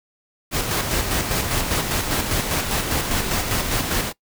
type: noise with tremolo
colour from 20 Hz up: pink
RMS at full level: -21 dBFS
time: 0.51-4.13 s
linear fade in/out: 50 ms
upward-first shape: square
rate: 5 Hz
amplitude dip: 40%
effects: noise-tail reverb RT60 0.1 s tail -21 dB re dry